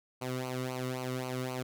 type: tone with flanger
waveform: sawtooth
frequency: 127.8 Hz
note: C3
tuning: 40 cents flat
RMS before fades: -36 dBFS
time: 0.21-1.63 s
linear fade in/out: 10 ms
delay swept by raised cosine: 0.56 to 1.24 ms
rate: 3.8 Hz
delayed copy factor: -0.8
effects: none